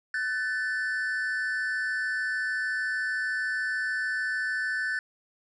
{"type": "tone pair together", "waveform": "triangle", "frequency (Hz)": [1506.5, 1760], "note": ["F#6", "A6"], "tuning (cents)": [31, 0], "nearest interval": "minor third", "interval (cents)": 269, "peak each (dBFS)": -28, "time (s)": [0.14, 4.99], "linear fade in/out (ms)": 2, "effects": ["resampled to 24000 Hz"]}